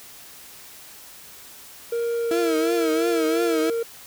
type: tone with pitch glide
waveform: triangle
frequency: 468.1 to 462.2 Hz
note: A#4 to A#4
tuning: +7 to -15 cents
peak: -20 dBFS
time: 1.92-3.83 s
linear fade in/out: 5 ms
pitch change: -22 cents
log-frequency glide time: 2.18-2.36 s
type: tone with vibrato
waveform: 35% pulse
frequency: 330 Hz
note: E4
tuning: 2 cents sharp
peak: -20 dBFS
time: 2.31-3.7 s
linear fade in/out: 2 ms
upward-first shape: triangle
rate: 2.9 Hz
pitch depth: 100 cents each way
effects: white hiss -44 dBFS RMS until 4.06 s